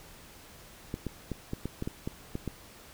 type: clicks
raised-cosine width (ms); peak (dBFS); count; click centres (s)
3; -20; 10; 0.941 / 1.067 / 1.317 / 1.534 / 1.656 / 1.824 / 1.875 / 2.075 / 2.354 / 2.477
effects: pink hiss -52 dBFS RMS until 2.93 s